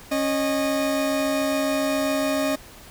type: tone pair together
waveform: 40% pulse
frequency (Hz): 274.3 / 615.8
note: C#4 / D#5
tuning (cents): -18 / -18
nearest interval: octave + major second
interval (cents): 1400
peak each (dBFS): -23 / -23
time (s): 0.11-2.56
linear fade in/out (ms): 10
effects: pink hiss -45 dBFS RMS until 2.9 s